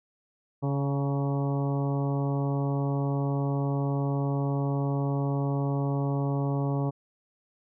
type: harmonic tone with a mistuned harmonic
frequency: 140 Hz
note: C#3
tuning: 18 cents sharp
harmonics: 1 / 2 / 3 / 4 / 5 / 6 / 7 / 8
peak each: -26 / -32 / -36 / -38 / -40 / -42 / -43 / -44 dBFS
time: 0.62-6.91 s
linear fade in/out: 20 ms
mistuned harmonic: 7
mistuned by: -57 cents
effects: none

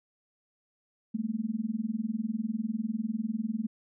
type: tone with tremolo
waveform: sine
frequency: 220 Hz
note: A3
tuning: in tune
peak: -25 dBFS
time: 1.14-3.67 s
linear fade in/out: 10 ms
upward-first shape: sine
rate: 20 Hz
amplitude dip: 95%
effects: none

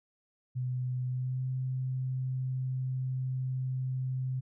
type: tone with pitch glide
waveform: sine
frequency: 126.4 to 129.5 Hz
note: B2 to C3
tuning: +41 to -17 cents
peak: -30 dBFS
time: 0.55-4.41 s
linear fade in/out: 20 ms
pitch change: +42 cents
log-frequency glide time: 1.07-1.46 s
effects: none

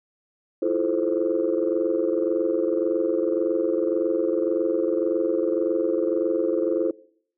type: chord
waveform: sine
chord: F major seventh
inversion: third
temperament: just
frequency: 327.4 / 349.2 / 436.5 / 523.8 Hz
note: E4 / F4 / A4 / C5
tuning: -12 / 0 / -14 / +2 cents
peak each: -25 dBFS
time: 0.62-6.91 s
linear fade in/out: 5 ms
effects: noise-tail reverb RT60 0.6 s tail -21 dB re dry + tanh soft clip ceiling -12 dBFS

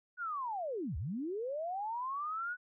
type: linear two-way sweep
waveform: sine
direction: down then up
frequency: 1492 to 62.8 to 1492 Hz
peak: -35 dBFS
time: 0.17-2.57 s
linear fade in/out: 50 ms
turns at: 0.97 s
effects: none

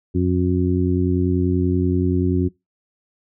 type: harmonic tone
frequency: 90.4 Hz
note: F#2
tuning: 40 cents flat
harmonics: 1 / 2 / 3 / 4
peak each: -20 / -22 / -21 / -23 dBFS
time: 0.14-2.49 s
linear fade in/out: 20 ms
effects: noise-tail reverb RT60 0.2 s tail -23 dB re dry

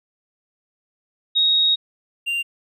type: tone pair in turn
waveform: sine / triangle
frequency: 3765 / 2782 Hz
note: A#7 / F7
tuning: +16 / -7 cents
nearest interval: perfect fourth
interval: 523 cents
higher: first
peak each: -14 / -19 dBFS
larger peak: first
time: 1.35-1.76 / 2.26-2.43 s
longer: first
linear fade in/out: 20 ms
effects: none

